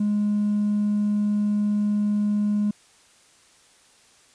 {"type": "tone with hard clipping", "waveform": "sine", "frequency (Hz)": 207.7, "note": "G#3", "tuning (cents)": 0, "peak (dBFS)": -20, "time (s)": [0, 2.71], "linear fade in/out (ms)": 5, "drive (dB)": 1, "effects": ["white hiss -56 dBFS RMS until 4.34 s", "resampled to 22050 Hz"]}